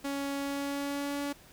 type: tone with pitch glide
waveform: sawtooth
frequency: 279.1 to 284.8 Hz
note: C#4 to C#4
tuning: +12 to +47 cents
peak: -28 dBFS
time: 0.04-1.33 s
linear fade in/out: 10 ms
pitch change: +35 cents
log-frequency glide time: 0.36-1.21 s
effects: pink hiss -56 dBFS RMS until 1.52 s